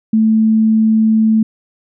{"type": "tone", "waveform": "sine", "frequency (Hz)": 220, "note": "A3", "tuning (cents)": 0, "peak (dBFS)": -8, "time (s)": [0.13, 1.43], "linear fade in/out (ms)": 5, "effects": []}